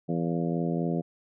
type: harmonic tone with a mistuned harmonic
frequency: 84 Hz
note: E2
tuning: 33 cents sharp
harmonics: 2 / 3 / 4 / 5 / 6 / 7 / 8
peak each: -28 / -32 / -34 / -36 / -38 / -39 / -40 dBFS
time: 0.08-1.02 s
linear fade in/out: 20 ms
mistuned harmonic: 8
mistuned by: +68 cents
effects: none